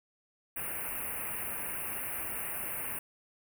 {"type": "band-stop noise", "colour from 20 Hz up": "white", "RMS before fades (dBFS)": -37, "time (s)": [0.56, 2.99], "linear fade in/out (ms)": 5, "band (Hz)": [2800, 9100], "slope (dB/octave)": 96, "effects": []}